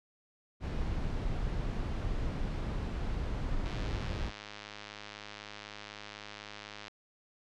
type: noise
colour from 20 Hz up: brown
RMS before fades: -34 dBFS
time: 0.6-4.32 s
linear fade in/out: 50 ms
type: click train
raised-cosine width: 0.2 ms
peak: -26 dBFS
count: 336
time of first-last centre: 3.66-6.881 s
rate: 104 Hz
effects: low-pass 5000 Hz 12 dB/octave